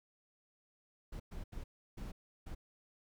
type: noise bursts at uneven times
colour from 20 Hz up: brown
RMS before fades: -44 dBFS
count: 5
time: 1.12-1.2 / 1.31-1.44 / 1.52-1.64 / 1.97-2.12 / 2.46-2.55 s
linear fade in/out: 10 ms
effects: none